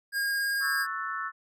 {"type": "tone with vibrato", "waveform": "square", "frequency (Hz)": 1624, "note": "G#6", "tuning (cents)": -39, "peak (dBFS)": -27, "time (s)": [0.12, 0.87], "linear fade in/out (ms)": 50, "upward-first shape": "sine", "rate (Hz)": 18, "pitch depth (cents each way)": 8}
{"type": "chord", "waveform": "sine", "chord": "F# minor seventh", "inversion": "second", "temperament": "equal with one note detuned", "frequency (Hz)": [1108.7, 1318.5, 1480, 1771.2], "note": ["C#6", "E6", "F#6", "A6"], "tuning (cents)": [0, 0, 0, 11], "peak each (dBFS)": [-37, -34, -38, -37], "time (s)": [0.6, 1.32], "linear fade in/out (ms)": 50}
{"effects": []}